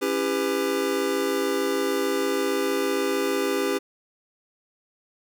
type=chord; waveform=square; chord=C# half-diminished seventh; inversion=none; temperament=just; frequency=277.2 / 332.6 / 399.1 / 498.9 Hz; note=C#4 / E4 / G4 / B4; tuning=0 / +16 / +31 / +17 cents; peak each=-30 / -32 / -26 / -30 dBFS; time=0.01-3.79 s; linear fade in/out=20 ms; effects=none